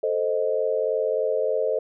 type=chord; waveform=sine; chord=A diminished; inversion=none; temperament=equal; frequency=440 / 523.3 / 622.3 Hz; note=A4 / C5 / Eb5; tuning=0 / 0 / 0 cents; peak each=-25 / -25 / -26 dBFS; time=0.03-1.79 s; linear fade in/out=5 ms; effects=none